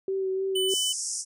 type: tone with vibrato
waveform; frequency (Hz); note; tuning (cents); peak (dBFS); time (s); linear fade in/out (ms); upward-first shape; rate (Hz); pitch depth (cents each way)
sine; 382.2; G4; -44; -25; 0.08-0.74; 2; sine; 3.3; 19
type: tone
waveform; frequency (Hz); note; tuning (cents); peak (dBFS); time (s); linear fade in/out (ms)
square; 3000; F#7; +23; -26; 0.55-0.93; 10
type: band-pass noise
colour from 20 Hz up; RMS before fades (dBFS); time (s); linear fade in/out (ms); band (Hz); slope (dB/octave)
pink; -32; 0.68-1.25; 50; 5200 to 9800; 96
effects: none